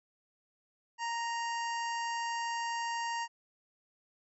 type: harmonic tone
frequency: 932.3 Hz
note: A#5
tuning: in tune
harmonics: 1 / 2 / 3 / 5 / 6 / 7 / 8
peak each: -34 / -40 / -44 / -48 / -50 / -51 / -52 dBFS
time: 0.98-3.28 s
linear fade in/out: 50 ms
effects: none